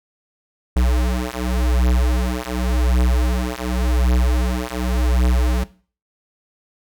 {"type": "beating tone pair", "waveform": "square", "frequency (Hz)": [61.2, 62.09], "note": ["B1", "B1"], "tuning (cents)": [-15, 10], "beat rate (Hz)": 0.89, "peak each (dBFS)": [-20, -20], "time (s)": [0.76, 5.64], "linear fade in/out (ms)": 5, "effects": ["noise-tail reverb RT60 0.4 s tail -18 dB re dry"]}